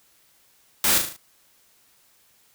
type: noise with echo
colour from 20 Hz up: white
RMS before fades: -20 dBFS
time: 0.84-0.98 s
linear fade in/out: 2 ms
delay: 37 ms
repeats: 5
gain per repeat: -5 dB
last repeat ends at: 1.165 s
effects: white hiss -60 dBFS RMS until 2.54 s